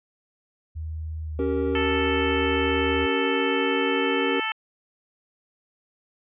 sine tone with pitch glide, 79.1 to 76.85 Hz, D#2 to D#2, +29 to -21 cents, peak -29 dBFS, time 0.75-3.07 s, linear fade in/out 20 ms, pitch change -50 cents, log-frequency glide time 1.23-1.35 s
triangle chord, G diminished, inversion second, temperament equal with one note detuned, 277.2 / 385.7 / 466.2 Hz, Db4 / G4 / Bb4, 0 / -28 / 0 cents, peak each -25 dBFS, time 1.39-4.4 s, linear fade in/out 2 ms
harmonic tone, 440 Hz, A4, in tune, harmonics 2 / 3 / 4 / 5 / 6 / 7, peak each -32 / -32 / -32 / -32 / -32 / -32 dBFS, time 1.75-4.52 s, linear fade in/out 2 ms
effects resampled to 8000 Hz

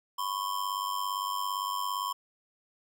square ring-modulated tone, 1046.5 Hz, C6, in tune, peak -28 dBFS, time 0.18-2.13 s, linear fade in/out 10 ms, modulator 48.8 Hz, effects none

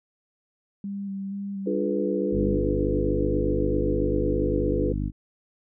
sine tone with vibrato, 197.4 Hz, G3, 12 cents sharp, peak -29 dBFS, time 0.84-2.56 s, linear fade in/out 2 ms, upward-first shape square, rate 2.1 Hz, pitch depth 17 cents each way
sine chord, D diminished seventh, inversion none, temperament equal with one note detuned, 293.7 / 349.2 / 426 / 493.9 Hz, D4 / F4 / Ab4 / Cb5, 0 / 0 / +44 / 0 cents, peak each -29 dBFS, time 1.66-4.93 s, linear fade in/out 10 ms
harmonic tone, 50.2 Hz, G1, 42 cents sharp, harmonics 1 / 2 / 3 / 4 / 5 / 6, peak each -28 / -31 / -33 / -34 / -35 / -36 dBFS, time 2.31-5.12 s, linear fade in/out 50 ms
effects none

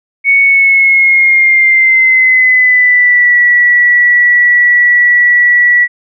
sine tone with pitch glide, 2221 to 1944.7 Hz, C#7 to B6, +3 to -27 cents, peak -4 dBFS, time 0.24-5.88 s, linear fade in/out 50 ms, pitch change -230 cents, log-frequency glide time 0.42-3.36 s, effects none

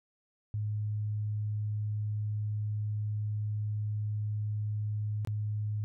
sine tone with dropouts, 105.6 Hz, G#2, 29 cents sharp, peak -30 dBFS, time 0.54-5.84 s, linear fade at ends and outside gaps 0 ms, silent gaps 5.249-5.273 s, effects none

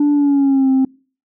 sine tone with pitch glide, 291.5 to 264.2 Hz, D4 to C4, -13 to +17 cents, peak -8 dBFS, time 0-0.85 s, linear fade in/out 5 ms, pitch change -170 cents, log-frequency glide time 0.13-0.7 s, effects noise-tail reverb RT60 0.4 s tail -26 dB re dry + tanh soft clip ceiling -9 dBFS

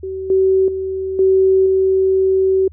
sine tone with level steps, 380.8 Hz, F#4, 50 cents sharp, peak -22 / -10 / -19 / -9 / -11 dBFS, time 0.03-2.68 s, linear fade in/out 5 ms, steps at 0.3 / 0.68 / 1.19 / 1.66 s, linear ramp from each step 2 ms, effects added 78 Hz sine -37 dBFS peak until 2.72 s

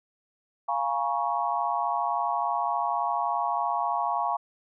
sine chord, Bb minor seventh, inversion second, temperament equal with one note detuned, 698.5 / 830.6 / 954.1 / 1108.7 Hz, F5 / Ab5 / Bb5 / Db6, 0 / 0 / +40 / 0 cents, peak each -30 dBFS, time 0.68-4.37 s, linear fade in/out 10 ms, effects none

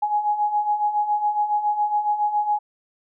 sine beating tone pair, 830.6 / 837.8 Hz, G#5 / G#5, 0 / +15 cents, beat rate 7.2 Hz, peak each -26 / -20 dBFS, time 0.02-2.59 s, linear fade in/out 10 ms, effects none

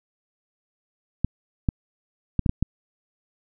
clicks, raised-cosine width 5 ms, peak -8 dBFS, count 6, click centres 1.246 / 1.688 / 2.393 / 2.462 / 2.494 / 2.626 s, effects none

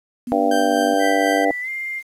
sine tone with vibrato, 242.8 Hz, B3, 29 cents flat, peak -25 dBFS, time 0.27-0.94 s, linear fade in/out 5 ms, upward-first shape sine, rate 3.6 Hz, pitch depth 11 cents each way
harmonic tone, 98 Hz, G2, in tune, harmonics 3 / 4 / 5 / 6 / 7 / 8, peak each -21 / -30 / -22 / -25 / -20 / -23 dBFS, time 0.32-1.51 s, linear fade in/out 0 ms
sawtooth tone with tremolo, 1568 Hz, G6, in tune, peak -20 dBFS, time 0.51-1.45 s, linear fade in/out 5 ms, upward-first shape triangle, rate 4.1 Hz, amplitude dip 50%
sine tone with pitch glide, 1975.5 to 2105 Hz, B6 to C7, 0 to +10 cents, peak -24 dBFS, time 0.99-2.03 s, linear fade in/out 50 ms, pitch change +110 cents, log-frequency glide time 1.61-1.69 s
effects resampled to 32000 Hz + 8-bit

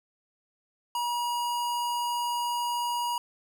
square tone, 959 Hz, A#5, 49 cents sharp, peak -28 dBFS, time 0.95-3.18 s, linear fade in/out 2 ms, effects none

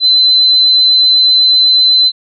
sine tone, 4046 Hz, B7, 41 cents sharp, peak -5 dBFS, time 0-2.12 s, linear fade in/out 50 ms, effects none

